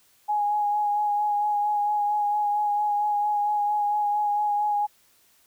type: tone with vibrato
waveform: sine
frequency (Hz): 830.6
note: G#5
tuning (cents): 0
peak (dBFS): -21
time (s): 0.28-4.87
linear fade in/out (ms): 20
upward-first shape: sine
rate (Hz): 4.4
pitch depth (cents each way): 19
effects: white hiss -61 dBFS RMS until 5.46 s